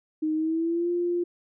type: tone with pitch glide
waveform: sine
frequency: 311.1 to 349.2 Hz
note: D#4 to F4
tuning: 0 to 0 cents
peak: -23 dBFS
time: 0.22-1.24 s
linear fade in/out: 10 ms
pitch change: +200 cents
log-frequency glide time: 0.34-0.9 s
effects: none